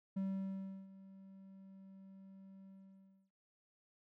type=tone with ADSR envelope; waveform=triangle; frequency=192.8 Hz; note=G3; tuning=28 cents flat; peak=-33 dBFS; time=0.16-3.31 s; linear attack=11 ms; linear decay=700 ms; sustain=-19 dB; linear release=630 ms; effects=none